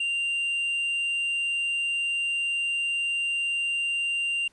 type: tone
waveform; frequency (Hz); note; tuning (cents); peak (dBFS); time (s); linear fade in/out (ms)
triangle; 2781; F7; -8; -23; 0-4.48; 5
effects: pink hiss -63 dBFS RMS until 4.52 s + resampled to 24000 Hz